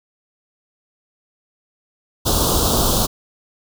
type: band-stop noise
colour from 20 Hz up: pink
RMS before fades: -17 dBFS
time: 2.25-3.07 s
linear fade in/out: 20 ms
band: 1300 to 3200 Hz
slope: 48 dB/octave
effects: none